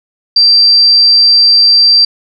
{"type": "tone", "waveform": "sine", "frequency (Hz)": 4699, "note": "D8", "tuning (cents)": 0, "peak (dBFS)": -3, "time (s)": [0.36, 2.05], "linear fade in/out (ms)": 5, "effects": []}